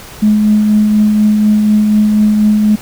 sine tone with tremolo, 211.9 Hz, G#3, 35 cents sharp, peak -4 dBFS, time 0.22-2.76 s, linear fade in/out 10 ms, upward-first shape triangle, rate 4.1 Hz, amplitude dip 35%, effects tanh soft clip ceiling 0 dBFS + pink hiss -32 dBFS RMS until 2.81 s

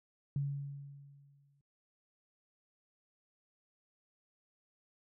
sine tone with exponential decay, 140.9 Hz, C#3, 29 cents sharp, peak -30 dBFS, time 0.36-1.61 s, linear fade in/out 2 ms, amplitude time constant 270 ms, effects noise-tail reverb RT60 0.1 s tail -25 dB re dry

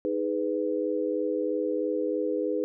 sine chord, G# minor, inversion second, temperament just, 311.5 / 415.3 / 498.4 Hz, D#4 / G#4 / B4, +2 / 0 / +16 cents, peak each -30 / -30 / -29 dBFS, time 0.05-2.64 s, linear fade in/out 0 ms, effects none

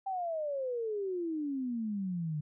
sine exponential sweep, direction down, 790 to 146.83 Hz, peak -32 dBFS, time 0.06-2.41 s, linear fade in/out 10 ms, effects none

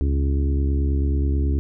harmonic tone with a mistuned harmonic, 69.3 Hz, C#2, in tune, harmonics 1 / 2 / 3 / 4 / 5 / 6, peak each -18 / -31 / -35 / -29 / -33 / -37 dBFS, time 0.01-1.59 s, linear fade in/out 0 ms, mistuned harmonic 1, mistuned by +76 cents, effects none

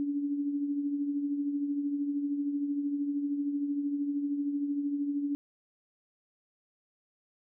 sine tone with tremolo, 286.2 Hz, D4, 45 cents flat, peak -26 dBFS, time 0-5.35 s, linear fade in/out 0 ms, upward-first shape triangle, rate 13 Hz, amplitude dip 55%, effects none

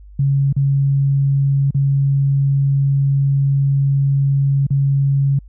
sine tone with dropouts, 138.59 Hz, C#3, in tune, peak -12 dBFS, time 0.19-5.39 s, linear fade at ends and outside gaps 5 ms, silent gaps 0.527-0.564 / 1.708-1.746 / 4.668-4.705 s, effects added 50 Hz sine -37 dBFS peak until 5.48 s

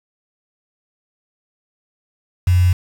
sine tone with quantisation, 90 Hz, F#2, 47 cents flat, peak -10 dBFS, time 2.47-2.73 s, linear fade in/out 5 ms, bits 5, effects none

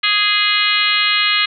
harmonic tone, 415.3 Hz, G#4, in tune, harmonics 3 / 4 / 5 / 6 / 7 / 8 / 9 / 10, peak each -22 / -23 / -19 / -21 / -20 / -21 / -25 / -21 dBFS, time 0.03-1.46 s, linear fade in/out 10 ms, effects none

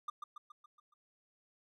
triangle tone with echo, 1200 Hz, D6, 37 cents sharp, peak -34 dBFS, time 0.08-0.1 s, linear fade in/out 5 ms, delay 140 ms, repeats 6, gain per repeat -5 dB, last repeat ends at 0.94 s, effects none

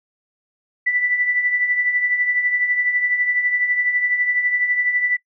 sine tone with tremolo, 1975.5 Hz, B6, in tune, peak -14 dBFS, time 0.86-5.17 s, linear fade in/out 10 ms, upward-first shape triangle, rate 12 Hz, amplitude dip 65%, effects noise-tail reverb RT60 0.1 s tail -21 dB re dry

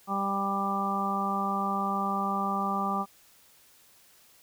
harmonic tone, 197.1 Hz, G3, 10 cents sharp, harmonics 1 / 2 / 3 / 4 / 5 / 6, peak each -32 / -40 / -41 / -32 / -37 / -30 dBFS, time 0.07-3.06 s, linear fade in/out 50 ms, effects white hiss -59 dBFS RMS until 4.42 s

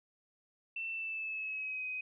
sine tone with pitch glide, 2680 to 2515 Hz, E7 to D#7, +28 to +18 cents, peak -36 dBFS, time 0.76-2.01 s, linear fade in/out 5 ms, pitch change -110 cents, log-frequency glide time 0.9-1.85 s, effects none

